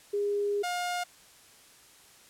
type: tone pair in turn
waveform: sine / sawtooth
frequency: 408.1 / 711.3 Hz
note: G#4 / F5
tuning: -30 / +32 cents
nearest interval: minor seventh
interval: 962 cents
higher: second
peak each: -26 / -26 dBFS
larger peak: neither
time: 0.13-0.63 / 0.63-1.04 s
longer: first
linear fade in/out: 10 ms
effects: white hiss -56 dBFS RMS until 2.29 s + low-pass 11000 Hz 12 dB/octave